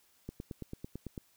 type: click train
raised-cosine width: 3 ms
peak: -27 dBFS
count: 9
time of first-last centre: 0.29-1.178 s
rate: 9.01 Hz
effects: white hiss -68 dBFS RMS until 1.36 s